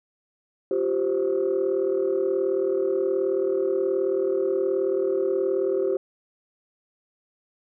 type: chord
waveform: sine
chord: F suspended second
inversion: none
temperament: equal with one note detuned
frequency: 349.2 / 387.9 / 523.3 Hz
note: F4 / G4 / C5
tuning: 0 / -18 / 0 cents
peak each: -27 / -22 / -26 dBFS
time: 0.71-5.97 s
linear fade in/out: 2 ms
effects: tanh soft clip ceiling -15 dBFS